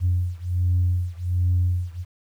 sine beating tone pair, 88.8 / 90.1 Hz, F2 / F#2, +29 / -45 cents, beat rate 1.3 Hz, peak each -21 / -22 dBFS, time 0-2.05 s, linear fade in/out 50 ms, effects tanh soft clip ceiling -13 dBFS + 9-bit

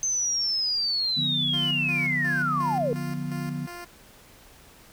sine linear sweep, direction down, 6270 to 440 Hz, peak -23 dBFS, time 0.03-2.93 s, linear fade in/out 0 ms
sine chord, B diminished, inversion first, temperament just, 148.16 / 177.8 / 246.9 Hz, D3 / F3 / B3, +16 / +31 / 0 cents, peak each -31 / -34 / -33 dBFS, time 1.16-3.67 s, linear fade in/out 20 ms
10% pulse tone with tremolo, 349.2 Hz, F4, in tune, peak -29 dBFS, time 1.53-3.85 s, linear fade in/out 10 ms, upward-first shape square, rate 2.8 Hz, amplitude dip 65%
effects pink hiss -52 dBFS RMS until 4.92 s

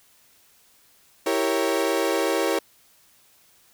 35% pulse chord, E diminished seventh, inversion none, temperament equal, 329.6 / 392 / 466.2 / 554.4 Hz, E4 / G4 / Bb4 / Db5, 0 / 0 / 0 / 0 cents, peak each -25 dBFS, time 1.26-2.59 s, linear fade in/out 5 ms, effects white hiss -58 dBFS RMS until 3.73 s

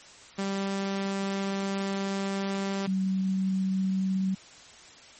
sawtooth / sine tone pair in turn, 196 / 189.98 Hz, G3 / F#3, 0 / +46 cents, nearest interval minor second, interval 54 cents, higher first, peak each -24 dBFS, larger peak neither, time 0.38-2.87 / 2.87-4.35 s, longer first, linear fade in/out 10 ms, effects white hiss -50 dBFS RMS until 5.19 s + MP3 32 kbps

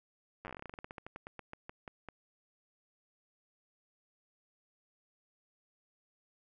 slowing click train, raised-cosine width 0.5 ms, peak -29 dBFS, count 26, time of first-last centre 0.45-2.087 s, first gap 9 ms, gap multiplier 1.14, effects none

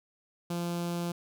sawtooth tone with notch filter, 172.5 Hz, F3, 21 cents flat, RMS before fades -33 dBFS, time 0.5-1.12 s, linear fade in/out 5 ms, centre 1900 Hz, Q 1.8, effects none

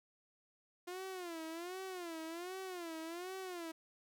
sawtooth tone with vibrato, 349.2 Hz, F4, in tune, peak -39 dBFS, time 0.87-3.72 s, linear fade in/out 10 ms, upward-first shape sine, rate 1.3 Hz, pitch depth 150 cents each way, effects none

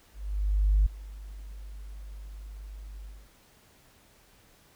sine tone with ADSR envelope, 50.3 Hz, G1, 45 cents sharp, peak -17 dBFS, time 0.13-3.29 s, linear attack 730 ms, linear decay 7 ms, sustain -22 dB, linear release 240 ms, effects tanh soft clip ceiling -14 dBFS + pink hiss -60 dBFS RMS until 4.75 s

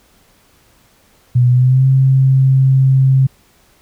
sine tone with pitch glide, 123.47 to 133.1 Hz, B2 to C3, 0 to +30 cents, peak -7 dBFS, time 1.35-3.27 s, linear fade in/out 10 ms, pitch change +130 cents, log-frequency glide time 1.49-1.86 s, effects pink hiss -52 dBFS RMS until 3.81 s

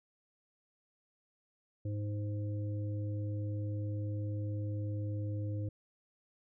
harmonic tone, 103.83 Hz, G#2, in tune, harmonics 1 / 3 / 5, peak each -34 / -44 / -48 dBFS, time 1.85-5.69 s, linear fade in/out 5 ms, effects none

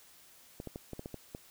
clicks, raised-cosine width 2 ms, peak -27 dBFS, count 8, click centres 0.601 / 0.673 / 0.759 / 0.933 / 0.994 / 1.059 / 1.143 / 1.349 s, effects white hiss -59 dBFS RMS until 1.5 s

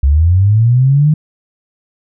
sine linear sweep, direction up, 65.41 to 155.56 Hz, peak -6 dBFS, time 0.03-1.14 s, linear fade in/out 5 ms, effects none

